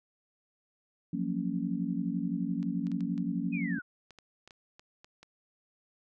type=chord; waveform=sine; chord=Gb major seventh; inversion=third; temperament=just; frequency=173.43 / 185 / 231.2 / 277.5 Hz; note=F3 / Gb3 / Bb3 / Db4; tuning=-12 / 0 / -14 / +2 cents; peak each=-35 dBFS; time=1.13-3.79 s; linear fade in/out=5 ms
type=clicks; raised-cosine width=0.2 ms; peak=-34 dBFS; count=12; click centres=2.629 / 2.869 / 2.917 / 3.007 / 3.179 / 4.107 / 4.187 / 4.476 / 4.508 / 4.795 / 5.045 / 5.23 s
type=linear sweep; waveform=sine; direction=down; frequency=2555 to 1396.9 Hz; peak=-37 dBFS; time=3.52-3.82 s; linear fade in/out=20 ms
effects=none